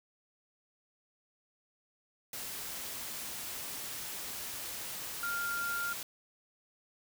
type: tone in noise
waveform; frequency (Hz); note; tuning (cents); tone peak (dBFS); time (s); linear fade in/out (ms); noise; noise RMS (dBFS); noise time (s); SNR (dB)
sine; 1396.9; F6; 0; -33; 5.23-5.93; 2; white; -41; 2.33-6.03; +5
effects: none